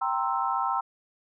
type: chord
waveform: sine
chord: C dominant seventh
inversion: second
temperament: equal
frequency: 784 / 932.3 / 1046.5 / 1318.5 Hz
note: G5 / Bb5 / C6 / E6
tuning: 0 / 0 / 0 / 0 cents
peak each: -30 dBFS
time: 0.01-0.81 s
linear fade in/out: 10 ms
effects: none